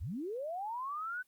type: linear sweep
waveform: sine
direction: up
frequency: 51.9 to 1525 Hz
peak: -36 dBFS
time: 0-1.23 s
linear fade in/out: 20 ms
effects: white hiss -73 dBFS RMS until 1.27 s + Opus 48 kbps